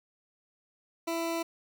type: tone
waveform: 20% pulse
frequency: 332.6 Hz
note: E4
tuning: 16 cents sharp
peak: -25 dBFS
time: 1.07-1.43 s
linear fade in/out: 10 ms
effects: 10-bit